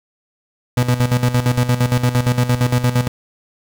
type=tone with tremolo; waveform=35% pulse; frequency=123.47 Hz; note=B2; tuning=in tune; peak=-10 dBFS; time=0.77-3.08 s; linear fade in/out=5 ms; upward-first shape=square; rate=8.7 Hz; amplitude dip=70%; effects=7-bit